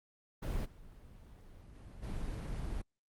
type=noise with level steps; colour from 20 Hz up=brown; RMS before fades=-35 / -54 / -51 / -39 dBFS; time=0.42-2.82 s; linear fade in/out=10 ms; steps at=0.64 / 1.74 / 2.02 s; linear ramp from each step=20 ms; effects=Opus 24 kbps